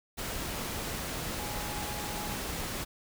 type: tone in noise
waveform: sine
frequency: 834 Hz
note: G#5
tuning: 7 cents sharp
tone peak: -42 dBFS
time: 1.38-2.36 s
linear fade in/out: 20 ms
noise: pink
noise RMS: -36 dBFS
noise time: 0.17-2.85 s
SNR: -9 dB
effects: none